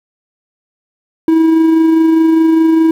triangle tone with amplitude modulation, 323.4 Hz, E4, 33 cents flat, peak -3 dBFS, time 1.28-2.91 s, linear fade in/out 2 ms, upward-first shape sine, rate 24.9 Hz, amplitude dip 30%, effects 7-bit

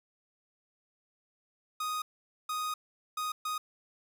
45% pulse tone bursts at uneven times, 1244.5 Hz, D#6, in tune, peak -32 dBFS, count 4, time 1.8-2.02 / 2.49-2.74 / 3.17-3.32 / 3.45-3.58 s, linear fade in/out 5 ms, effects 12-bit

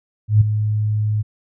sine tone with ADSR envelope, 106.5 Hz, G#2, 44 cents sharp, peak -6 dBFS, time 0.28-1.23 s, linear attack 130 ms, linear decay 10 ms, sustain -10 dB, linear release 22 ms, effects none

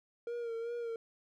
triangle tone with vibrato, 466.3 Hz, A#4, 1 cent sharp, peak -34 dBFS, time 0.27-0.96 s, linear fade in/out 2 ms, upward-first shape sine, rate 2.6 Hz, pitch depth 40 cents each way, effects none

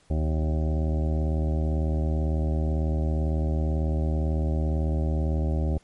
harmonic tone with a mistuned harmonic, 78 Hz, D#2, 5 cents sharp, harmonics 1 / 2 / 3 / 4 / 5 / 7 / 8 / 9 / 10, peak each -23 / -30 / -34 / -36 / -38 / -38 / -42 / -45 / -46 dBFS, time 0.1-5.78 s, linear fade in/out 5 ms, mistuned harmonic 1, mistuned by -92 cents, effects pink hiss -61 dBFS RMS until 5.83 s + MP3 48 kbps

